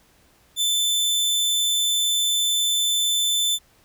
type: tone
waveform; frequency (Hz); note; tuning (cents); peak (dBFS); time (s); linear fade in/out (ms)
sawtooth; 3529; A7; +4; -16; 0.56-3.59; 50
effects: pink hiss -58 dBFS RMS until 3.84 s